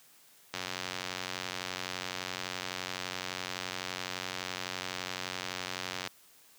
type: click train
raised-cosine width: 0.2 ms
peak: -17 dBFS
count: 509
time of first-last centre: 0.54-6.074 s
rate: 91.8 Hz
effects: white hiss -60 dBFS RMS until 6.58 s + high-pass 100 Hz 12 dB/octave